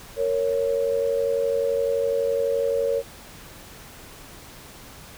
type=tone pair together; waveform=sine; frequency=462.6 / 554.4 Hz; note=A#4 / C#5; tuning=-13 / 0 cents; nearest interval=minor third; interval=313 cents; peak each=-23 dBFS; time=0.16-3.03 s; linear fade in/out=50 ms; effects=pink hiss -44 dBFS RMS until 5.17 s